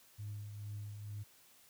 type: tone with tremolo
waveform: sine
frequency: 103.83 Hz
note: G#2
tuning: in tune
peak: -39 dBFS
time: 0.18-1.24 s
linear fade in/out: 20 ms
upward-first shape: triangle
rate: 2.2 Hz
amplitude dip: 50%
effects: tanh soft clip ceiling -37 dBFS + white hiss -64 dBFS RMS until 1.69 s